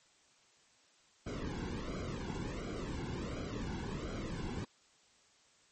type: noise with flanger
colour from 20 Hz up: brown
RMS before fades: -40 dBFS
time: 1.26-4.65 s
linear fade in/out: 10 ms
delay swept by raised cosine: 1.1 to 1.65 ms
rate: 1.4 Hz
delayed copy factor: -0.8
effects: white hiss -67 dBFS RMS until 5.71 s + MP3 32 kbps